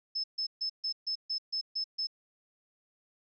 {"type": "tone bursts", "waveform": "sine", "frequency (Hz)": 5230, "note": "E8", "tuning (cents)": -15, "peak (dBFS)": -30, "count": 9, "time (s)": [0.15, 2.071], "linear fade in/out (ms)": 10, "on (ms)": 89, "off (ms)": 140, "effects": []}